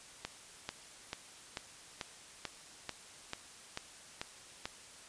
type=click train; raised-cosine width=0.2 ms; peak=-20 dBFS; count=11; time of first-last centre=0.25-4.655 s; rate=2.27 Hz; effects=white hiss -54 dBFS RMS until 5.08 s + resampled to 22050 Hz